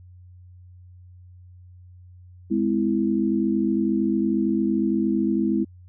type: chord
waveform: sine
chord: Ab augmented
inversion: none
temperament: equal with one note detuned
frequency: 207.7 / 256.4 / 329.6 Hz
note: Ab3 / C4 / E4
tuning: 0 / -35 / 0 cents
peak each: -23 / -25 / -23 dBFS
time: 2.5-5.65 s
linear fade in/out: 20 ms
effects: added 90 Hz sine -44 dBFS peak until 5.88 s